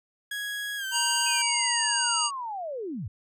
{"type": "tone with pitch glide", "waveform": "30% pulse", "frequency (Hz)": [1661.2, 1550], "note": ["G#6", "G6"], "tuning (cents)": [0, -20], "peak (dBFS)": -28, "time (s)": [0.31, 1.42], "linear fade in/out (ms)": 5, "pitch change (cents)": -120, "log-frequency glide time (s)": [0.77, 0.86]}
{"type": "harmonic tone", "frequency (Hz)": 946, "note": "A#5", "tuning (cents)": 25, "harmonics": [1, 3, 5, 7, 9], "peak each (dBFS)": [-30, -30, -30, -30, -30], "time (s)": [0.91, 2.31], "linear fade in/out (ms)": 50}
{"type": "linear sweep", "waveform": "sine", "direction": "down", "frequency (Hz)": [2553, 77.78], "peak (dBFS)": -31, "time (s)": [1.26, 3.08], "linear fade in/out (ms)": 5}
{"effects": []}